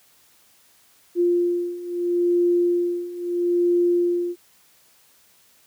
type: beating tone pair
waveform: sine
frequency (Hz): 349.2 / 349.96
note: F4 / F4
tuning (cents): 0 / +4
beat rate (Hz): 0.76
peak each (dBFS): -23 / -20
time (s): 1.15-4.36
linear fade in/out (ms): 50
effects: white hiss -57 dBFS RMS until 5.66 s + high-pass 60 Hz 12 dB/octave